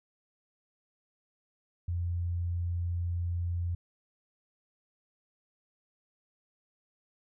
sine tone, 86.8 Hz, F2, 10 cents flat, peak -29 dBFS, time 1.88-3.75 s, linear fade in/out 5 ms, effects none

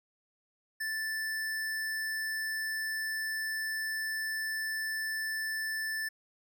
square tone, 1760 Hz, A6, in tune, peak -33 dBFS, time 0.8-6.09 s, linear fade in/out 10 ms, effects none

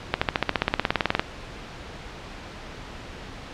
accelerating click train, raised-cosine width 0.3 ms, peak -3 dBFS, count 19, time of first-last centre 0.14-1.195 s, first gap 75 ms, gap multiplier 0.97, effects pink hiss -39 dBFS RMS until 3.53 s + low-pass 4000 Hz 12 dB/octave

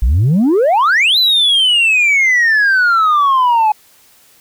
sine exponential two-way sweep, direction up then down, 51.7 to 4084 to 841 Hz, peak -6 dBFS, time 0.02-3.72 s, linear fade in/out 5 ms, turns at 1.18 s, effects tanh soft clip ceiling -7 dBFS + white hiss -48 dBFS RMS until 4.4 s

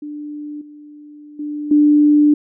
sine tone with level steps, 296.3 Hz, D4, 15 cents sharp, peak -26 / -36 / -22 / -8 dBFS, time 0.02-2.34 s, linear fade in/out 5 ms, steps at 0.61 / 1.39 / 1.71 s, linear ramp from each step 5 ms, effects none

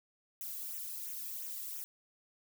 violet noise with flanger, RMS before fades -42 dBFS, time 0.41-1.84 s, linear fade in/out 0 ms, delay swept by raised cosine 0.21 to 1.41 ms, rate 2.9 Hz, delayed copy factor -0.9, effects none

